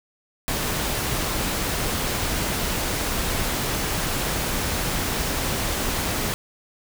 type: noise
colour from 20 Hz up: pink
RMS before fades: -25 dBFS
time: 0.48-6.34 s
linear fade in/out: 0 ms
effects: none